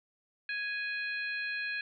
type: harmonic tone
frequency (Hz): 830.6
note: G#5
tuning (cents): 0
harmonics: 2 / 3 / 4 / 5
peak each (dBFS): -35 / -37 / -50 / -44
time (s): 0.49-1.81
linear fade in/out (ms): 2
effects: none